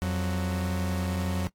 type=tone pair together; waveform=45% pulse; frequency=87.31 / 185.49 Hz; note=F2 / F#3; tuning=0 / +5 cents; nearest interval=octave + minor second; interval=1305 cents; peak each=-29 / -30 dBFS; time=0.02-1.47 s; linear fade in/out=0 ms; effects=noise-tail reverb RT60 0.1 s tail -19 dB re dry + AAC 64 kbps